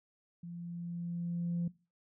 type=tone with level ramp; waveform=sine; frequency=172 Hz; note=F3; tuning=26 cents flat; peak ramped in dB=-42 to -29 dBFS; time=0.43-1.68 s; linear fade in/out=5 ms; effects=noise-tail reverb RT60 0.3 s tail -20 dB re dry + tanh soft clip ceiling -28 dBFS